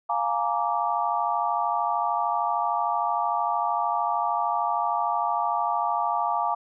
sine chord, Bb dominant seventh, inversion second, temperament just, 699.2 / 839.1 / 932.3 / 1165.4 Hz, F5 / Ab5 / Bb5 / D6, +2 / +18 / 0 / -14 cents, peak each -28 dBFS, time 0.09-6.55 s, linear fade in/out 10 ms, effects none

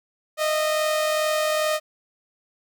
sawtooth tone pair together, 616.9 / 659.3 Hz, D#5 / E5, -15 / 0 cents, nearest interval minor second, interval 115 cents, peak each -17 / -28 dBFS, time 0.37-1.8 s, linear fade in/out 50 ms, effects none

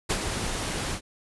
pink noise with ADSR envelope, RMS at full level -23 dBFS, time 0.09-1.01 s, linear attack 17 ms, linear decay 52 ms, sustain -7 dB, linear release 78 ms, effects resampled to 24000 Hz

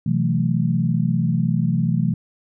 sine chord, F# half-diminished seventh, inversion second, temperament equal with one note detuned, 127.75 / 164.81 / 185 / 220 Hz, C3 / E3 / F#3 / A3, -41 / 0 / 0 / 0 cents, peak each -22 / -20 / -25 / -24 dBFS, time 0.06-2.14 s, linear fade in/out 5 ms, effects none

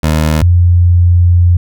20% pulse / sine tone pair in turn, 77.78 / 87.69 Hz, D#2 / F2, 0 / +8 cents, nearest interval major second, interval 208 cents, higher second, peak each -4 dBFS, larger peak neither, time 0.03-0.42 / 0.42-1.57 s, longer second, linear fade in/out 5 ms, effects none

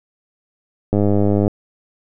click train, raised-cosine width 2 ms, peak -4 dBFS, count 57, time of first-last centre 0.93-1.479 s, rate 102 Hz, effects none

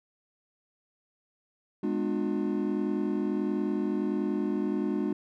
triangle chord, G# diminished seventh, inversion none, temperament just, 207.7 / 249.2 / 299 / 358.8 Hz, G#3 / B3 / D4 / F4, 0 / +16 / +31 / +47 cents, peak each -29 / -33 / -29 / -31 dBFS, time 1.83-5.13 s, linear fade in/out 5 ms, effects none

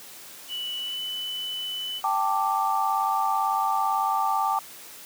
sine tone with pitch glide, 2960 to 3000 Hz, F#7 to F#7, 0 to +23 cents, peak -29 dBFS, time 0.48-2.02 s, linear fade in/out 50 ms, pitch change +23 cents, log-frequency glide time 0.81-1.02 s
sine chord, G suspended second, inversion none, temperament just, 784 / 882 / 1176 Hz, G5 / A5 / D6, 0 / +4 / +2 cents, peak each -26 dBFS, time 2.04-4.59 s, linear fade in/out 2 ms
effects white hiss -44 dBFS RMS until 5.05 s + high-pass 150 Hz 12 dB/octave

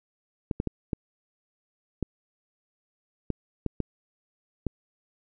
clicks, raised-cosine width 3 ms, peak -14 dBFS, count 9, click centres 0.512 / 0.601 / 0.673 / 0.932 / 2.027 / 3.303 / 3.663 / 3.803 / 4.667 s, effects none

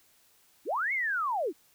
sine linear two-way sweep, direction up then down, 228.3 to 2219 to 259.3 Hz, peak -27 dBFS, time 0.65-1.53 s, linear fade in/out 50 ms, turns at 0.93 s, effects white hiss -64 dBFS RMS until 1.74 s

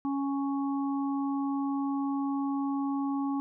harmonic tone, 277.2 Hz, C#4, in tune, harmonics 1 / 3 / 4, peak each -28 / -38 / -40 dBFS, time 0.05-3.4 s, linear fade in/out 0 ms, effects none

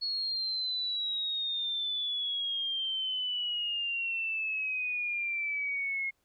sine exponential sweep, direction down, 4361 to 2154 Hz, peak -30 dBFS, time 0.01-6.11 s, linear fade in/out 20 ms, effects pink hiss -75 dBFS RMS until 6.24 s

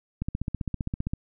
click train, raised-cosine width 5 ms, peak -16 dBFS, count 15, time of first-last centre 0.22-1.135 s, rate 15.3 Hz, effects none

